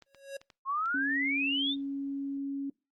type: clicks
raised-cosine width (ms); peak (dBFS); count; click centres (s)
0.2; -35; 5; 0.023 / 0.147 / 0.415 / 0.502 / 0.858
type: tone with exponential growth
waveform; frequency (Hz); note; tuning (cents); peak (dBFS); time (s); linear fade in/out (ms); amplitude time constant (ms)
square; 551; C#5; -11; -35; 0.06-0.37; 5; 67
type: exponential sweep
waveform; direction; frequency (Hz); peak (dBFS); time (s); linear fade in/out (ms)
sine; up; 1055 to 3711; -28; 0.65-1.76; 50
type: tone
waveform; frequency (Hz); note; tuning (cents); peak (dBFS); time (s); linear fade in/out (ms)
sine; 277.2; C#4; 0; -32; 0.94-2.7; 5
effects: noise-tail reverb RT60 0.3 s tail -25 dB re dry + Opus 32 kbps